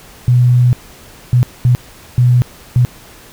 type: tone bursts at uneven times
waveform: sine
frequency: 123.47 Hz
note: B2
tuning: in tune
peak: -6 dBFS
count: 5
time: 0.28-0.73 / 1.33-1.43 / 1.65-1.75 / 2.18-2.42 / 2.76-2.85 s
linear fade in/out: 0 ms
effects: pink hiss -39 dBFS RMS until 3.32 s

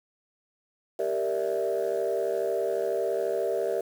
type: chord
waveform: sine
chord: E half-diminished seventh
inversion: first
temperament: equal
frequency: 392 / 466.2 / 587.3 / 659.3 Hz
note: G4 / Bb4 / D5 / E5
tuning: 0 / 0 / 0 / 0 cents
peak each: -29 / -29 / -30 / -30 dBFS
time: 0.99-3.81 s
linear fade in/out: 5 ms
effects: tanh soft clip ceiling -19 dBFS + 8-bit

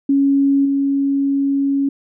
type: tone with level steps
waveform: sine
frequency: 277.2 Hz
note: C#4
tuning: in tune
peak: -11 / -14 dBFS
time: 0.09-1.89 s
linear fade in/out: 5 ms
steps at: 0.65 s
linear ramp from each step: 5 ms
effects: none

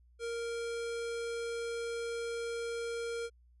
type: tone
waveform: square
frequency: 465.9 Hz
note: A#4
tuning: 1 cent flat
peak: -36 dBFS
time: 0.19-3.3 s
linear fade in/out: 50 ms
effects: added 60 Hz sine -60 dBFS peak until 3.6 s + resampled to 24000 Hz

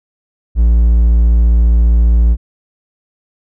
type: tone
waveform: triangle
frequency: 57.4 Hz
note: A#1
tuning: 26 cents flat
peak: -4 dBFS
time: 0.55-2.37 s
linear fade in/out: 50 ms
effects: none

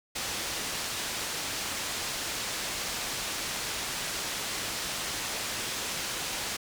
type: low-pass noise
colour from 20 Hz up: white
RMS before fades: -34 dBFS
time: 0.15-6.57 s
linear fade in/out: 10 ms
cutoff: 6900 Hz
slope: 12 dB/octave
effects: none

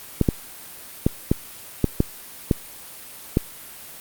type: clicks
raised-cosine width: 3 ms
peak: -3 dBFS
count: 8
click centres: 0.213 / 0.288 / 1.065 / 1.315 / 1.843 / 2.004 / 2.512 / 3.371 s
effects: white hiss -40 dBFS RMS until 4 s + Opus 32 kbps

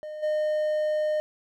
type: tone with level steps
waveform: triangle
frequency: 611 Hz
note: D#5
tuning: 32 cents flat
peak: -32 / -21 dBFS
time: 0.03-1.2 s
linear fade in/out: 0 ms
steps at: 0.22 s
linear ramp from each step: 20 ms
effects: none

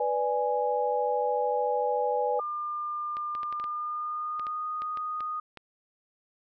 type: chord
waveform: sine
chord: G# diminished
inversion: first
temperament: equal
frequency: 493.9 / 587.3 / 830.6 Hz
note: B4 / D5 / G#5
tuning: 0 / 0 / 0 cents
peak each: -28 / -31 / -28 dBFS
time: 0-2.4 s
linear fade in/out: 5 ms
type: tone with pitch glide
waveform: sine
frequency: 1200 to 1237.3 Hz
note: D6 to D#6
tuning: +37 to -10 cents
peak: -30 dBFS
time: 2.39-5.4 s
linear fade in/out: 5 ms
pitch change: +53 cents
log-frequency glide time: 3.52-4.7 s
type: clicks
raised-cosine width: 0.3 ms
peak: -27 dBFS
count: 12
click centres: 3.169 / 3.351 / 3.432 / 3.526 / 3.599 / 3.641 / 4.396 / 4.468 / 4.82 / 4.973 / 5.206 / 5.573 s
effects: none

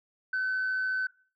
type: tone with amplitude modulation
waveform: sine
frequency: 1519 Hz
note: F#6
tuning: 45 cents sharp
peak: -24 dBFS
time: 0.33-1.07 s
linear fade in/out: 5 ms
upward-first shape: sine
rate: 114 Hz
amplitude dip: 30%
effects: noise-tail reverb RT60 0.4 s tail -21 dB re dry + tanh soft clip ceiling -24 dBFS

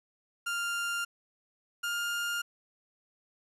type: tone pair in turn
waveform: 30% pulse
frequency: 1396.9 / 1408.2 Hz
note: F6 / F6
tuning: 0 / +14 cents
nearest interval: unison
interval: 14 cents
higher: second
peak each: -28 dBFS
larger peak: neither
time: 0.46-1.05 / 1.83-2.42 s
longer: neither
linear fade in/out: 10 ms
effects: resampled to 32000 Hz + 10-bit

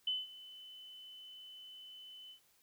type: tone with ADSR envelope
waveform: sine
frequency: 3022 Hz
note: F#7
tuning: 36 cents sharp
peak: -31 dBFS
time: 0.07-2.4 s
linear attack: 5 ms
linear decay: 190 ms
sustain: -19 dB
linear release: 94 ms
effects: white hiss -71 dBFS RMS until 2.62 s

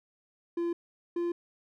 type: tone pair in turn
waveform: triangle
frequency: 342 / 345.2 Hz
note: F4 / F4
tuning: -36 / -20 cents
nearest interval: unison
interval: 16 cents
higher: second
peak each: -26 dBFS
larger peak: neither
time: 0.57-0.73 / 1.16-1.32 s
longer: neither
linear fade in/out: 5 ms
effects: none

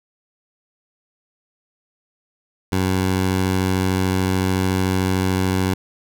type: tone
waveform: 15% pulse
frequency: 93.6 Hz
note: F#2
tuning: 20 cents sharp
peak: -11 dBFS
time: 2.72-5.74 s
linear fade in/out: 5 ms
effects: none

